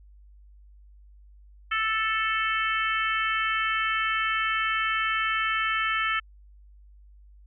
harmonic tone, 440 Hz, A4, in tune, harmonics 3 / 4 / 5 / 6 / 7, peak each -27 / -29 / -31 / -33 / -34 dBFS, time 1.71-6.2 s, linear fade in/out 10 ms, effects added 50 Hz sine -49 dBFS peak until 7.46 s

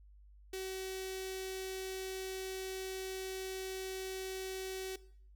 sawtooth tone with notch filter, 378.6 Hz, F#4, 40 cents sharp, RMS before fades -41 dBFS, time 0.53-4.96 s, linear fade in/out 5 ms, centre 990 Hz, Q 0.54, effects noise-tail reverb RT60 0.6 s tail -18 dB re dry + added 50 Hz sine -56 dBFS peak until 5.35 s

